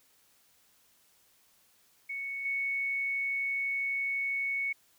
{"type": "tone with level steps", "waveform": "sine", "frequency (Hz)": 2217, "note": "C#7", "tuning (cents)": 0, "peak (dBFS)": [-34, -29], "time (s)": [2.09, 4.73], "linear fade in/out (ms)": 10, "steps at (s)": 2.45, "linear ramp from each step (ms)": 5, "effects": ["white hiss -66 dBFS RMS until 4.98 s"]}